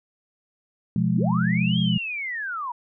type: chord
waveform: sine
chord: F diminished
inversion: second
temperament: just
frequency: 125.72 / 174.61 / 209.5 Hz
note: Cb3 / F3 / Ab3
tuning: +31 / 0 / +15 cents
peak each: -25 / -22 / -24 dBFS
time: 0.96-1.98 s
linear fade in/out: 2 ms
type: linear two-way sweep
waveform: sine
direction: up then down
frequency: 174.61 to 3300 to 925 Hz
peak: -27 dBFS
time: 1.16-2.72 s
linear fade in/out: 5 ms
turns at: 1.79 s
effects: none